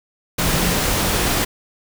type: tone in noise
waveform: sine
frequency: 174.61 Hz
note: F3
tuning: in tune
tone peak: -24 dBFS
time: 0.39-0.74 s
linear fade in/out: 10 ms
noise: pink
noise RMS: -19 dBFS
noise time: 0.38-1.45 s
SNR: -8 dB
effects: none